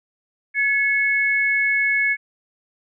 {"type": "tone pair together", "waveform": "sine", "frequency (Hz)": [1700, 2197], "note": ["G#6", "C#7"], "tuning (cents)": [40, -16], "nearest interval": "major third", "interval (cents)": 444, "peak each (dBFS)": [-21, -18], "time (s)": [0.54, 2.17], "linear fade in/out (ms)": 50, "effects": []}